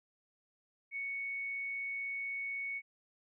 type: tone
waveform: sine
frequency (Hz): 2221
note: C#7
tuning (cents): +3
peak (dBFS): -36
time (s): 0.91-2.82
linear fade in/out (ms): 50
effects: none